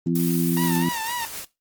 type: harmonic tone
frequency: 84.9 Hz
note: F2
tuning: 48 cents flat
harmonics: 2 / 3 / 4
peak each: -22 / -24 / -27 dBFS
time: 0.06-0.89 s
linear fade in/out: 5 ms
type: noise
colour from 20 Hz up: blue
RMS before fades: -30 dBFS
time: 0.15-0.77 s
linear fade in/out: 5 ms
type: tone with vibrato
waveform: sawtooth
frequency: 930 Hz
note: A#5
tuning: 4 cents flat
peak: -23 dBFS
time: 0.57-1.25 s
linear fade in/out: 0 ms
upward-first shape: sine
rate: 3.9 Hz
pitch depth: 86 cents each way
type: noise with tremolo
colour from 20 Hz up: white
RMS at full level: -33 dBFS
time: 0.63-1.45 s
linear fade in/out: 5 ms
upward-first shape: sine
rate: 7.1 Hz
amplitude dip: 40%
effects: noise-tail reverb RT60 0.2 s tail -17 dB re dry + Opus 24 kbps